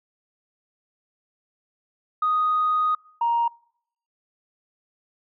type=tone pair in turn; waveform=sine; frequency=1244.5 / 937.2 Hz; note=D#6 / A#5; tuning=0 / +9 cents; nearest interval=perfect fourth; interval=491 cents; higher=first; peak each=-18 dBFS; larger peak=neither; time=2.22-2.95 / 3.21-3.48 s; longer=first; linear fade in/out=5 ms; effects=noise-tail reverb RT60 0.7 s tail -26 dB re dry + tanh soft clip ceiling -14 dBFS